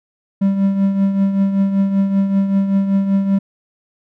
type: tone with tremolo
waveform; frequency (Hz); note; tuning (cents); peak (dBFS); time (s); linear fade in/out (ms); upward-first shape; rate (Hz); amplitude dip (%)
triangle; 196; G3; 0; -8; 0.41-3.39; 10; triangle; 5.2; 60
effects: none